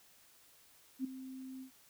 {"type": "tone with ADSR envelope", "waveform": "sine", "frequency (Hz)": 261.6, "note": "C4", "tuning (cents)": 0, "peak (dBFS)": -31, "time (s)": [0.99, 1.71], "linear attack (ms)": 55, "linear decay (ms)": 8, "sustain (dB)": -13, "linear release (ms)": 98, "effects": ["white hiss -64 dBFS RMS until 1.89 s"]}